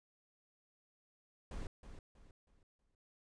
brown noise with echo, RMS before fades -43 dBFS, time 1.51-1.67 s, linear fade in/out 2 ms, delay 320 ms, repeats 4, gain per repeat -9 dB, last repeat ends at 2.95 s, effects resampled to 22050 Hz

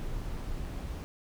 brown noise with dropouts, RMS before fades -36 dBFS, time 0-1.04 s, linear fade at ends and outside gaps 0 ms, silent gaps 0.652-0.657 s, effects none

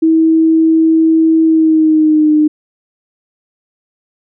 sine tone with pitch glide, 322.3 to 304.2 Hz, E4 to D#4, -39 to -39 cents, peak -6 dBFS, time 0.02-2.48 s, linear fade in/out 10 ms, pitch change -100 cents, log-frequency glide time 1.45-2.33 s, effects none

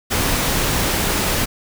pink noise, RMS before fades -19 dBFS, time 0.1-1.46 s, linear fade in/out 20 ms, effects none

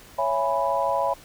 sine chord, C# minor seventh, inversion none, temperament equal with one note detuned, 554.4 / 667.3 / 830.6 / 987.8 Hz, C#5 / E5 / G#5 / B5, 0 / +21 / 0 / 0 cents, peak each -26 / -27 / -28 / -25 dBFS, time 0.18-1.14 s, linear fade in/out 10 ms, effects pink hiss -48 dBFS RMS until 1.24 s

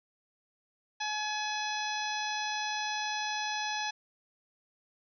harmonic tone with a mistuned harmonic, 848 Hz, G#5, 36 cents sharp, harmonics 1 / 2 / 3 / 4 / 5 / 6 / 7, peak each -35 / -38 / -40 / -41 / -42 / -43 / -43 dBFS, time 1-3.91 s, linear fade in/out 10 ms, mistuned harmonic 5, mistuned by -66 cents, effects none

